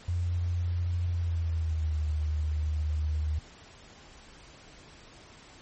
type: tone with pitch glide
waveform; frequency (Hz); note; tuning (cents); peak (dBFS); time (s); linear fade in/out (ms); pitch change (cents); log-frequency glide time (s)
sine; 87.31 to 76.45; F2 to D#2; 0 to -30; -26; 0.08-3.39; 5; -230; 1.08-2.01
effects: pink hiss -52 dBFS RMS until 5.61 s + MP3 32 kbps